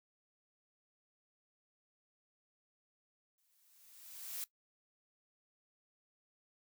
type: noise with exponential growth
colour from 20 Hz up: blue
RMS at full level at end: -40 dBFS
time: 3.38-4.44 s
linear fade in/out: 1 ms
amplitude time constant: 230 ms
effects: noise-tail reverb RT60 0.1 s tail -18 dB re dry